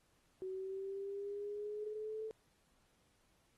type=linear sweep; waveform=sine; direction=up; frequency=373.9 to 440 Hz; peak=-40 dBFS; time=0.42-2.31 s; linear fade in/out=0 ms; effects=pink hiss -75 dBFS RMS until 3.57 s + AAC 32 kbps